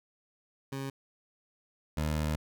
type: tone pair in turn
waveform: 20% pulse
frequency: 136 / 76.73 Hz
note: C#3 / D#2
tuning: -33 / -24 cents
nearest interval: minor seventh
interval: 991 cents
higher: first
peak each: -30 / -24 dBFS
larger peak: second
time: 0.72-0.9 / 1.97-2.36 s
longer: second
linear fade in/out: 5 ms
effects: none